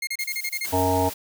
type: tone bursts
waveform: sawtooth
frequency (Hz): 2136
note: C7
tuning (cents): +35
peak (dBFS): -22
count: 8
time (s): 0.02-0.66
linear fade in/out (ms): 5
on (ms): 52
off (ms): 32
type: noise with tremolo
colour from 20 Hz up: violet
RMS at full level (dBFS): -32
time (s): 0.19-0.88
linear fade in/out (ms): 5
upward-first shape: triangle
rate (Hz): 8.7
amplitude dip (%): 80
type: noise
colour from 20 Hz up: white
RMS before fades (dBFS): -35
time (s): 0.64-1.14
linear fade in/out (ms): 10
type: harmonic tone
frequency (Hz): 92.5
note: F#2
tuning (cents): 0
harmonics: 1 / 3 / 5 / 7 / 9 / 10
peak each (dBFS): -26 / -26 / -26 / -26 / -26 / -26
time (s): 0.72-1.1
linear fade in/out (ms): 20
effects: none